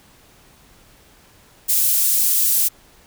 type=high-pass noise; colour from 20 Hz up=pink; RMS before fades=-17 dBFS; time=1.68-2.69 s; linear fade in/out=20 ms; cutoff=11000 Hz; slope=12 dB/octave; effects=pink hiss -51 dBFS RMS until 3.06 s